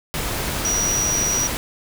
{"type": "tone in noise", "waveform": "sine", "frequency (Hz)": 5800, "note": "F#8", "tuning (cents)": -35, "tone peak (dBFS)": -19, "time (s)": [0.65, 1.47], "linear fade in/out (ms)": 0, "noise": "pink", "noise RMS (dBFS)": -25, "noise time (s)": [0.14, 1.57], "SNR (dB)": 3, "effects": []}